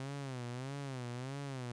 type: tone with vibrato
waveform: sawtooth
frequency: 130.7 Hz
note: C3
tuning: 1 cent flat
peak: -36 dBFS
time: 0-1.72 s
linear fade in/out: 2 ms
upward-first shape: sine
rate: 1.6 Hz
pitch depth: 140 cents each way
effects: resampled to 22050 Hz